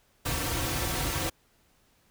pink noise with comb filter, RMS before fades -30 dBFS, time 0.25-1.3 s, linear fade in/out 10 ms, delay 4.8 ms, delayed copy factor -0.7, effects pink hiss -66 dBFS RMS until 2.1 s

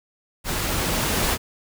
pink noise with level ramp, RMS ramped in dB -26 to -21 dBFS, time 0.44-1.38 s, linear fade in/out 50 ms, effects none

